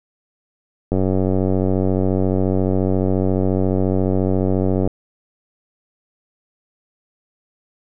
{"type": "click train", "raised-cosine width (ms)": 2, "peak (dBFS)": -6, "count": 374, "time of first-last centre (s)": [0.92, 4.875], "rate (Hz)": 94.3, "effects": []}